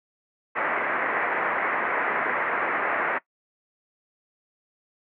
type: low-pass noise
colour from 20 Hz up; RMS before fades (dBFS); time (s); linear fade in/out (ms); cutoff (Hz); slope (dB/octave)
white; -25; 0.55-3.19; 20; 2100; 48
effects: noise-tail reverb RT60 0.1 s tail -20 dB re dry + high-pass 400 Hz 12 dB/octave